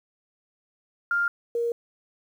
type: tone pair in turn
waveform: sine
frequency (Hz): 1400 / 469.6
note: F6 / A#4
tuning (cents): +4 / +13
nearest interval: octave + perfect fifth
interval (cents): 1891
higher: first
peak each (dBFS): -21 / -23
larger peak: first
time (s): 1.11-1.28 / 1.55-1.72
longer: neither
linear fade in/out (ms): 2
effects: 9-bit